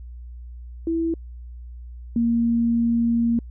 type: tone pair in turn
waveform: sine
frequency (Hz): 329.6 / 233.1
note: E4 / A#3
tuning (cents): 0 / 0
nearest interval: tritone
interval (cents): 600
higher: first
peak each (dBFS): -20 / -17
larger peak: second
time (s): 0.87-1.14 / 2.16-3.39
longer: second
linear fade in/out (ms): 2
effects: added 60 Hz sine -35 dBFS peak until 3.5 s